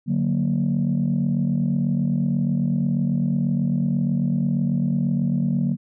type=chord; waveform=sine; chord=D augmented; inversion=none; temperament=equal; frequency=146.83 / 185 / 233.1 Hz; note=D3 / F#3 / A#3; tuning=0 / 0 / 0 cents; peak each=-22 dBFS; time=0.06-5.77 s; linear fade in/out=50 ms; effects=tanh soft clip ceiling -13 dBFS